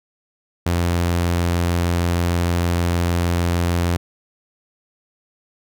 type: tone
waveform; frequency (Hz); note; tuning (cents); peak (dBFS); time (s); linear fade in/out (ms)
sawtooth; 86.5; F2; -16; -13; 0.66-3.97; 5
effects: none